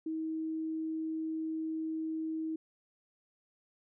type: tone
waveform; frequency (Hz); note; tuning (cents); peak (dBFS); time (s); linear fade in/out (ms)
sine; 318.6; D#4; +41; -33; 0.06-2.56; 5
effects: none